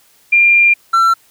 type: tone pair in turn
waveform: sine / triangle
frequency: 2393 / 1348.2 Hz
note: D7 / E6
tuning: +32 / +39 cents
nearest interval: minor seventh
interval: 993 cents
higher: first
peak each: -6 dBFS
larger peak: neither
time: 0.32-0.74 / 0.93-1.14 s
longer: first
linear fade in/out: 10 ms
effects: white hiss -51 dBFS RMS until 1.3 s